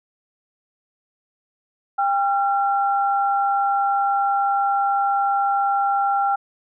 sine tone pair together, 797.2 / 1367 Hz, G5 / F6, +29 / -37 cents, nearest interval major sixth, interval 934 cents, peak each -18 / -23 dBFS, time 1.98-6.36 s, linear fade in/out 10 ms, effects none

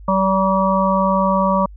harmonic tone, 191.6 Hz, G3, 39 cents flat, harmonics 1 / 3 / 5 / 6, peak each -18 / -19 / -19 / -20 dBFS, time 0.08-1.66 s, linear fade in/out 5 ms, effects added 50 Hz sine -35 dBFS peak until 1.76 s

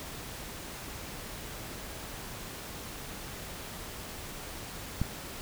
click, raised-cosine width 5 ms, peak -16 dBFS, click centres 5.016 s, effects pink hiss -42 dBFS RMS until 5.41 s

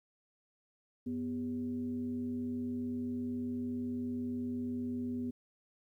sine tone with frequency modulation, 246.9 Hz, B3, in tune, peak -34 dBFS, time 1.06-5.31 s, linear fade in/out 10 ms, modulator 152 Hz, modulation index 0.46, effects 12-bit

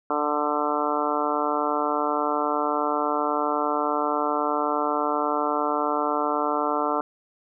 harmonic tone, 148.2 Hz, D3, 16 cents sharp, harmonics 2 / 3 / 4 / 5 / 6 / 7 / 8 / 9, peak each -30 / -30 / -30 / -30 / -30 / -30 / -30 / -30 dBFS, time 0.1-7.01 s, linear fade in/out 2 ms, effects none

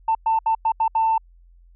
sine tone bursts at uneven times, 893 Hz, A5, 25 cents sharp, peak -15 dBFS, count 6, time 0.08-0.15 / 0.26-0.39 / 0.46-0.55 / 0.65-0.72 / 0.8-0.88 / 0.95-1.18 s, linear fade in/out 5 ms, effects tanh soft clip ceiling -12 dBFS + added 43 Hz sine -48 dBFS peak until 1.75 s

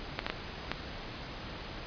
clicks, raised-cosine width 0.3 ms, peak -14 dBFS, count 4, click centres 0.191 / 0.265 / 0.3 / 0.716 s, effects pink hiss -42 dBFS RMS until 1.86 s + resampled to 11025 Hz

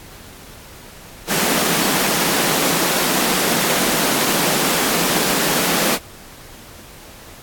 pink high-pass noise, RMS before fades -18 dBFS, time 1.27-5.99 s, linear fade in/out 50 ms, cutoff 160 Hz, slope 48 dB/octave, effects pink hiss -40 dBFS RMS until 7.42 s + AAC 64 kbps

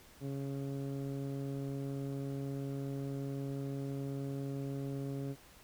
15% pulse tone with low-pass filter, 138 Hz, C#3, 7 cents flat, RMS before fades -39 dBFS, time 0.2-5.36 s, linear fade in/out 50 ms, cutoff 440 Hz, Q 0.54, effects pink hiss -59 dBFS RMS until 5.63 s

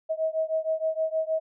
sine beating tone pair, 635 / 641.4 Hz, D#5 / E5, +35 / -48 cents, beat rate 6.4 Hz, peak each -27 / -28 dBFS, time 0.09-1.4 s, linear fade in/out 20 ms, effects none

